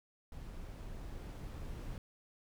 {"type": "noise with level ramp", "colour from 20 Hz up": "brown", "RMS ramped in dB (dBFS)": [-47, -43], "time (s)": [0.32, 1.98], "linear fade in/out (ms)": 2, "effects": []}